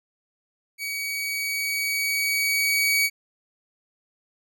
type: tone with level ramp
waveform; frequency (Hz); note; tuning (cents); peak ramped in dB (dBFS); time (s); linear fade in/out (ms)
sawtooth; 2261; C#7; +34; -25 to -15; 0.78-3.1; 50
effects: none